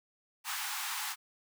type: high-pass noise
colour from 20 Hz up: pink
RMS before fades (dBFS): -37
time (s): 0.44-1.16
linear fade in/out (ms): 50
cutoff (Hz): 790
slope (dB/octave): 96
effects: none